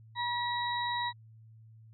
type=harmonic tone; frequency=963 Hz; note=B5; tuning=44 cents flat; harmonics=1 / 2 / 4; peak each=-32 / -37 / -37 dBFS; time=0.15-1.13 s; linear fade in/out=50 ms; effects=added 111 Hz sine -52 dBFS peak until 1.93 s